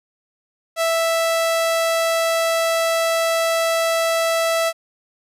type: tone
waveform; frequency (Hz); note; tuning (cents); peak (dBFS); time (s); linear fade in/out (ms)
sawtooth; 659.3; E5; 0; -13; 0.76-4.73; 50
effects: resampled to 32000 Hz + 9-bit